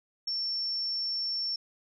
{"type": "tone", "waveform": "sine", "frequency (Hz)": 5430, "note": "F8", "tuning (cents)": -50, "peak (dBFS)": -29, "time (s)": [0.27, 1.56], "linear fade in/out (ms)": 5, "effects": []}